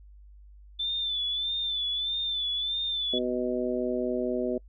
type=tone with vibrato; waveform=sine; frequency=3520 Hz; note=A7; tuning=in tune; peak=-27 dBFS; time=0.79-3.19 s; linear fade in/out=10 ms; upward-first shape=sine; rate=1.6 Hz; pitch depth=57 cents each way
type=harmonic tone; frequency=124.4 Hz; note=B2; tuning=13 cents sharp; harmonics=2 / 3 / 4 / 5; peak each=-31 / -30 / -33 / -33 dBFS; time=3.13-4.58 s; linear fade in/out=5 ms
effects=noise-tail reverb RT60 0.1 s tail -26 dB re dry + added 50 Hz sine -48 dBFS peak until 4.68 s